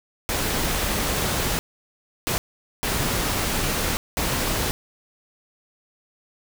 pink noise bursts at uneven times, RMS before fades -24 dBFS, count 4, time 0.29-1.59 / 2.27-2.38 / 2.83-3.97 / 4.17-4.71 s, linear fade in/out 0 ms, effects none

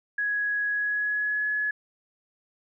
sine tone with pitch glide, 1669 to 1697.2 Hz, G#6 to G#6, +8 to +37 cents, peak -24 dBFS, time 0.18-1.71 s, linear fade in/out 5 ms, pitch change +29 cents, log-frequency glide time 0.69-1.47 s, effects none

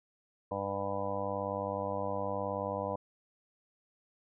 harmonic tone, 99.1 Hz, G2, 19 cents sharp, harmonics 1 / 2 / 3 / 5 / 6 / 7 / 8 / 9 / 10, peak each -43 / -43 / -45 / -38 / -38 / -43 / -43 / -45 / -40 dBFS, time 0.51-2.96 s, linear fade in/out 5 ms, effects none

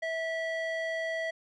square tone with band-pass filter, 652 Hz, E5, 19 cents flat, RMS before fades -33 dBFS, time 0.02-1.31 s, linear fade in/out 10 ms, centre 1400 Hz, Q 4.8, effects resampled to 22050 Hz

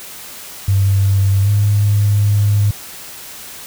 triangle tone with pitch glide, 98 to 102.93 Hz, G2 to G#2, 0 to -15 cents, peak -6 dBFS, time 0.68-2.71 s, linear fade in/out 5 ms, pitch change +85 cents, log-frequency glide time 1.43-1.49 s, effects tanh soft clip ceiling -8 dBFS + white hiss -33 dBFS RMS until 3.66 s

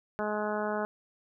harmonic tone, 210.9 Hz, G#3, 27 cents sharp, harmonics 1 / 2 / 3 / 4 / 5 / 6 / 7 / 8, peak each -36 / -35 / -34 / -37 / -40 / -41 / -39 / -48 dBFS, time 0.19-0.85 s, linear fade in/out 0 ms, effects none

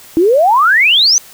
sine exponential sweep, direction up, 314 to 6272 Hz, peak -6 dBFS, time 0.17-1.18 s, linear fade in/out 0 ms, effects white hiss -38 dBFS RMS until 1.33 s

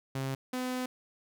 sawtooth tone pair in turn, 134.2 / 253.3 Hz, C3 / B3, +44 / +44 cents, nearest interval major seventh, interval 1100 cents, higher second, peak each -28 dBFS, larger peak neither, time 0.15-0.35 / 0.53-0.86 s, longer second, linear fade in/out 5 ms, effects none

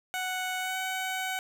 15% pulse tone with pitch glide, 741 to 751.8 Hz, F#5 to F#5, +2 to +27 cents, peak -24 dBFS, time 0.14-1.39 s, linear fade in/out 0 ms, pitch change +25 cents, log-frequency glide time 0.59-0.76 s, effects none

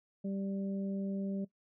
harmonic tone, 195.9 Hz, G3, 1 cent flat, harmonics 1 / 2 / 3, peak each -34 / -45 / -46 dBFS, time 0.24-1.45 s, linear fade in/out 10 ms, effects noise-tail reverb RT60 0.1 s tail -17 dB re dry

